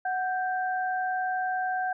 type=tone pair together; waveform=sine; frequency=741 / 1570.1 Hz; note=F#5 / G6; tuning=+2 / +2 cents; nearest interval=octave + minor second; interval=1300 cents; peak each=-27 / -32 dBFS; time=0.05-1.93 s; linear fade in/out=5 ms; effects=none